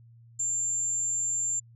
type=tone; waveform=sine; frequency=7290 Hz; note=A#8; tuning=40 cents flat; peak=-26 dBFS; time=0.39-1.6 s; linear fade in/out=10 ms; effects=added 116 Hz sine -51 dBFS peak until 1.75 s